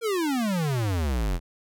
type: exponential sweep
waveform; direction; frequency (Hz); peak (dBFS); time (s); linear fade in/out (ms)
square; down; 476.8 to 40.46; -24; 0.01-1.4; 50
effects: none